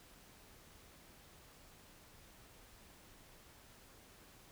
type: silence
effects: pink hiss -61 dBFS RMS until 4.51 s